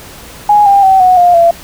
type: tone with pitch steps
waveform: sine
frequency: 830.6 / 797.7 / 766.1 / 735.7 / 706.6 / 678.6 Hz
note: G#5 / G5 / G5 / F#5 / F5 / F5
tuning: 0 / +30 / -40 / -10 / +20 / -50 cents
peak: -3 dBFS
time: 0.49-1.51 s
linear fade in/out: 5 ms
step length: 170 ms
effects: pink hiss -32 dBFS RMS until 1.63 s